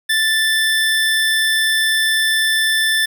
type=tone; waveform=25% pulse; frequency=1764 Hz; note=A6; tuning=4 cents sharp; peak=-10 dBFS; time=0.09-3.06 s; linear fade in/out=10 ms; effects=none